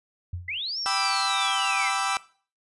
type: tone with exponential decay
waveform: sine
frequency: 88.4 Hz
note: F2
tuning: 22 cents sharp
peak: -27 dBFS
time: 0.33-0.63 s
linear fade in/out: 5 ms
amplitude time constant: 65 ms
type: linear two-way sweep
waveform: sine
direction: up then down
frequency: 1946 to 5588 to 1987 Hz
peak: -28 dBFS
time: 0.48-1.9 s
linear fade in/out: 5 ms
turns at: 0.79 s
type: chord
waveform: sawtooth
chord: E minor seventh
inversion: first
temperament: equal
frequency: 784 / 987.8 / 1174.7 / 1318.5 Hz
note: G5 / B5 / D6 / E6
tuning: 0 / 0 / 0 / 0 cents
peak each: -25 / -28 / -27 / -25 dBFS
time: 0.86-2.17 s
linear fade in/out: 0 ms
effects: noise-tail reverb RT60 0.4 s tail -18 dB re dry + resampled to 24000 Hz